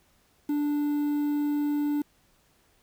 triangle tone with quantisation, 293.1 Hz, D4, 3 cents flat, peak -22 dBFS, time 0.49-2.02 s, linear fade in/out 5 ms, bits 8, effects pink hiss -65 dBFS RMS until 2.82 s

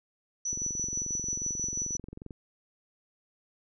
sine tone with tremolo, 5930 Hz, F#8, 3 cents sharp, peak -28 dBFS, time 0.45-1.97 s, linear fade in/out 5 ms, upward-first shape triangle, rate 6.1 Hz, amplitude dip 50%
click train, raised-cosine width 3 ms, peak -29 dBFS, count 41, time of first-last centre 0.53-2.308 s, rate 22.5 Hz
effects none

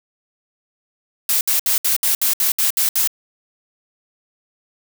blue noise bursts, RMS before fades -17 dBFS, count 10, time 1.29-3.075 s, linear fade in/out 2 ms, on 120 ms, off 65 ms, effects none

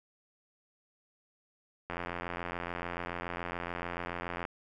click train, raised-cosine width 0.5 ms, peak -21 dBFS, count 223, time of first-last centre 1.9-4.452 s, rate 87 Hz, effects none

